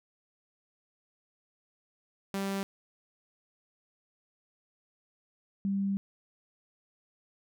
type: tone pair in turn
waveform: sawtooth / sine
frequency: 196 / 197.04 Hz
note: G3 / G3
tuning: 0 / +9 cents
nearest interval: unison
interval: 9 cents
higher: second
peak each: -27 dBFS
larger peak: neither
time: 2.34-2.63 / 5.65-5.97 s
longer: second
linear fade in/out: 0 ms
effects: none